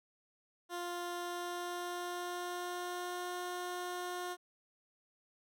15% pulse tone with pitch glide, 350.5 to 357.7 Hz, F4 to F4, +6 to +41 cents, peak -32 dBFS, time 0.69-4.37 s, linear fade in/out 50 ms, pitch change +35 cents, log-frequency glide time 1.15-3.38 s, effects none

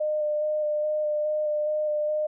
sine tone with vibrato, 605 Hz, D#5, 49 cents flat, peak -23 dBFS, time 0-2.27 s, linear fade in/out 10 ms, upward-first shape square, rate 2.4 Hz, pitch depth 12 cents each way, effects none

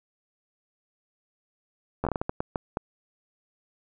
slowing click train, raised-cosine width 1 ms, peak -13 dBFS, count 11, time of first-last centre 2.04-2.771 s, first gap 11 ms, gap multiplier 1.39, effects none

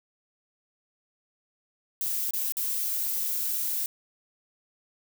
violet noise with dropouts, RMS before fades -29 dBFS, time 2.01-3.86 s, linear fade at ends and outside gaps 1 ms, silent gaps 2.308-2.335 / 2.522-2.569 s, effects none

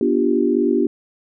sine chord, G dominant seventh, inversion first, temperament equal with one note detuned, 243.7 / 293.7 / 349.2 / 392 Hz, B3 / D4 / F4 / G4, -23 / 0 / 0 / 0 cents, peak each -20 dBFS, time 0.01-0.87 s, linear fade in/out 2 ms, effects none

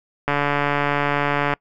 click train, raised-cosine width 0.5 ms, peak -5 dBFS, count 182, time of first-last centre 0.28-1.537 s, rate 144 Hz, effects noise-tail reverb RT60 0.1 s tail -24 dB re dry

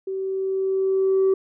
sine tone with level ramp, 383.3 Hz, G4, 39 cents flat, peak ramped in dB -25 to -13 dBFS, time 0.07-1.34 s, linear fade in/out 5 ms, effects tanh soft clip ceiling -13 dBFS

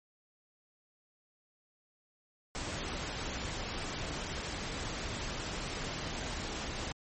pink noise, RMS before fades -38 dBFS, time 2.55-6.92 s, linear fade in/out 0 ms, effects MP3 32 kbps

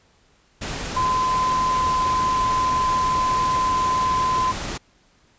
sine tone in noise, 1024 Hz, C6, 38 cents flat, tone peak -18 dBFS, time 0.96-4.52 s, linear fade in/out 10 ms, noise pink, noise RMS -29 dBFS, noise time 0.61-4.78 s, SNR +8 dB, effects pink hiss -59 dBFS RMS until 5.38 s + resampled to 16000 Hz

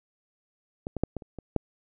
clicks, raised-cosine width 2 ms, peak -19 / -18 / -10 / -19 / -30 / -25 / -10 dBFS, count 7, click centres 0.869 / 0.967 / 1.036 / 1.167 / 1.222 / 1.387 / 1.563 s, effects none

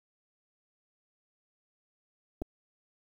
clicks, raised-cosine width 2 ms, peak -23 dBFS, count 2, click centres 2.418 / 2.421 s, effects 9-bit

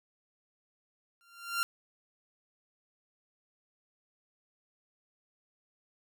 sawtooth tone with exponential growth, 1385 Hz, F6, 15 cents flat, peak -22 dBFS, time 1.21-1.63 s, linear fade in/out 0 ms, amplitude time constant 90 ms, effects none

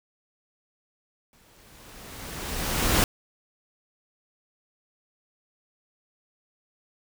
pink noise with exponential growth, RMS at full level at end -20 dBFS, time 1.33-3.04 s, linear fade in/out 1 ms, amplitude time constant 370 ms, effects none

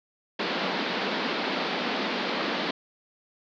pink band-pass noise, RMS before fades -29 dBFS, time 0.39-2.71 s, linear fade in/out 5 ms, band 190 to 4600 Hz, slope 48 dB/octave, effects none

